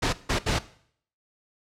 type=noise bursts at uneven times; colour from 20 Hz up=pink; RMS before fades=-24 dBFS; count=3; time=0.02-0.13 / 0.29-0.39 / 0.46-0.59 s; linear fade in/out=10 ms; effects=noise-tail reverb RT60 0.6 s tail -17 dB re dry + low-pass 6000 Hz 12 dB/octave